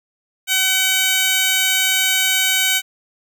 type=tone with high-pass filter; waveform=15% pulse; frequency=757 Hz; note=F#5; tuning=39 cents sharp; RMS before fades=-17 dBFS; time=0.47-2.82 s; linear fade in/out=50 ms; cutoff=2500 Hz; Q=0.71; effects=none